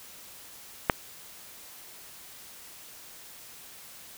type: click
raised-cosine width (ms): 0.5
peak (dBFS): -4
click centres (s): 0.898
effects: white hiss -48 dBFS RMS until 4.17 s